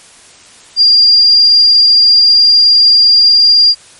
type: tone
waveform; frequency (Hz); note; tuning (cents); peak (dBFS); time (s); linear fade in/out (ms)
sine; 4793; D8; +34; -3; 0.76-3.75; 50
effects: white hiss -39 dBFS RMS until 3.99 s + MP3 48 kbps